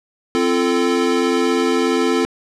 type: chord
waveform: square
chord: F major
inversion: second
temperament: equal with one note detuned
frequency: 261.6 / 343.2 / 440 Hz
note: C4 / F4 / A4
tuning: 0 / -30 / 0 cents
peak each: -20 dBFS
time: 0.35-2.25 s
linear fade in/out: 0 ms
effects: low-pass 7000 Hz 12 dB/octave